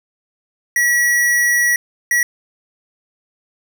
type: tone bursts at uneven times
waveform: square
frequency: 1929 Hz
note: B6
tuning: 41 cents flat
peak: -13 dBFS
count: 2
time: 0.76-1.76 / 2.11-2.23 s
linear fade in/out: 2 ms
effects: none